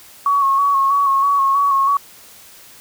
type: tone with vibrato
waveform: sine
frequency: 1108.7 Hz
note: C#6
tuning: in tune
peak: -12 dBFS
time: 0.26-1.97 s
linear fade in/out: 2 ms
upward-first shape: square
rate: 3.1 Hz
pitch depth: 29 cents each way
effects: white hiss -43 dBFS RMS until 2.8 s